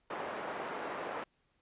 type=band-pass noise; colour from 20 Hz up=pink; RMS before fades=-40 dBFS; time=0.1-1.24 s; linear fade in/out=5 ms; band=460 to 1400 Hz; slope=12 dB/octave; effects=pink hiss -75 dBFS RMS until 1.61 s + resampled to 8000 Hz